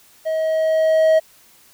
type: tone with level ramp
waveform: triangle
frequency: 636 Hz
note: D#5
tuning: 38 cents sharp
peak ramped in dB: -17 to -8 dBFS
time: 0.25-1.2 s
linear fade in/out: 20 ms
effects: white hiss -51 dBFS RMS until 1.73 s